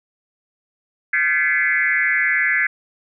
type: tone with frequency modulation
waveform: sine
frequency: 1864.7 Hz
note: A#6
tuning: in tune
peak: -15 dBFS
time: 1.13-2.67 s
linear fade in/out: 5 ms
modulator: 158 Hz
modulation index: 2.2
effects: none